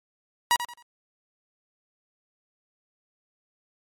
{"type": "tone with echo", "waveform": "sawtooth", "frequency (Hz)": 960, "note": "B5", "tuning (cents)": -49, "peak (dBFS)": -14, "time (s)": [0.51, 0.56], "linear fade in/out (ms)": 0, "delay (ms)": 88, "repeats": 3, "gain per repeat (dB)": -11, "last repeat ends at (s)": 0.824, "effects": ["MP3 64 kbps"]}